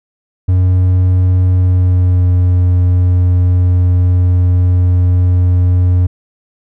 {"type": "tone with pitch glide", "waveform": "triangle", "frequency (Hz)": [91.5, 89.82], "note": ["F#2", "F2"], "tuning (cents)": [-19, 49], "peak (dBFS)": -5, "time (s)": [0.48, 6.07], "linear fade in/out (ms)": 10, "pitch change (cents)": -32, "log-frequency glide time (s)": [1.48, 2.36], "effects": []}